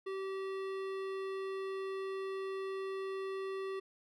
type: tone with hard clipping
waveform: sine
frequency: 385.5 Hz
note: G4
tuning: 29 cents flat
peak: -39 dBFS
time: 0.06-3.8 s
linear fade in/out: 10 ms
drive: 15 dB
effects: none